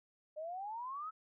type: exponential sweep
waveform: sine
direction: up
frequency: 599 to 1318.5 Hz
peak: -40 dBFS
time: 0.36-1.11 s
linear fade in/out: 20 ms
effects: none